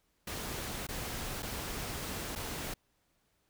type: noise with dropouts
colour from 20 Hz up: pink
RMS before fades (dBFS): -39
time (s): 0.27-2.74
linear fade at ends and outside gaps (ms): 5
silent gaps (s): 0.869-0.887 / 1.424-1.428 / 2.353-2.358
effects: pink hiss -75 dBFS RMS until 3.49 s